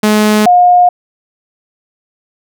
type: tone pair in turn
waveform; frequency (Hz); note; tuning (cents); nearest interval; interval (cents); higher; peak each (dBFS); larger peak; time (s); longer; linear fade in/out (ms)
sawtooth / sine; 212.5 / 714.8; G#3 / F5; +40 / +40; octave + major sixth; 2100; second; -3; neither; 0.03-0.46 / 0.46-0.89; neither; 5
effects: none